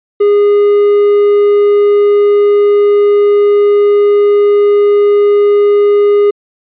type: tone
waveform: triangle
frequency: 410.3 Hz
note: G#4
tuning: 21 cents flat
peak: -3 dBFS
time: 0.2-6.31 s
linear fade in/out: 10 ms
effects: resampled to 8000 Hz